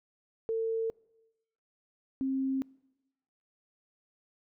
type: tone pair in turn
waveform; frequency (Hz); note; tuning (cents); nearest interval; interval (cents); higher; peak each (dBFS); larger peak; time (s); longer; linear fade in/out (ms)
sine; 450.1 / 266.6; A4 / C4; +39 / +33; major sixth; 906; first; -28; neither; 0.49-0.9 / 2.21-2.62; neither; 0
effects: noise-tail reverb RT60 1.0 s tail -25 dB re dry